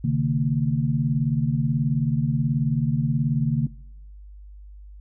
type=tone cluster; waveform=sine; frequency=132.2 / 150.8 / 228.2 Hz; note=C3 / D3 / A#3; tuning=+18 / +46 / -37 cents; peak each=-23 / -23 / -25 dBFS; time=0.04-3.67 s; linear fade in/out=5 ms; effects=noise-tail reverb RT60 0.8 s tail -21 dB re dry + added 50 Hz sine -40 dBFS peak until 5 s